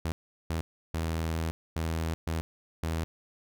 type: tone bursts at uneven times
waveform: sawtooth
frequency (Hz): 81.3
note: E2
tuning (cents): -23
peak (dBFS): -25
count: 6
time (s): 0.05-0.12 / 0.5-0.61 / 0.94-1.51 / 1.76-2.14 / 2.27-2.41 / 2.83-3.04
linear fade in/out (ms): 0
effects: none